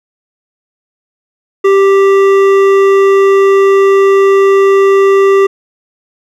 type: tone with hard clipping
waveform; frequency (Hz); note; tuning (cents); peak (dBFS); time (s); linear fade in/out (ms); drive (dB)
triangle; 392; G4; 0; -6; 1.64-5.47; 10; 15
effects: none